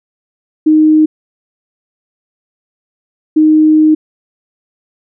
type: tone bursts at uneven times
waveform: sine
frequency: 310 Hz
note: D#4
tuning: 6 cents flat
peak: -4 dBFS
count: 2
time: 0.66-1.06 / 3.36-3.95 s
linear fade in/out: 10 ms
effects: none